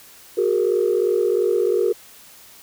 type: tone cluster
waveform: sine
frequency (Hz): 367.6 / 410.5 / 467.4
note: F#4 / G#4 / A#4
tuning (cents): -11 / -20 / +5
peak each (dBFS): -20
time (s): 0.37-1.93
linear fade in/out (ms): 10
effects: tanh soft clip ceiling -8 dBFS + white hiss -46 dBFS RMS until 2.62 s